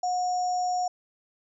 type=tone with sample-and-hold; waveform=sine; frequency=726 Hz; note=F#5; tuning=33 cents flat; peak=-24 dBFS; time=0.03-0.88 s; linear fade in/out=5 ms; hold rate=6300 Hz; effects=resampled to 22050 Hz